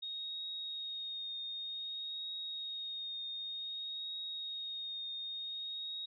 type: tone with vibrato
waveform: sine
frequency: 3729 Hz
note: A#7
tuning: in tune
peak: -39 dBFS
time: 0.02-6.06 s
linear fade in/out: 10 ms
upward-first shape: triangle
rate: 0.54 Hz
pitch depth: 22 cents each way
effects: none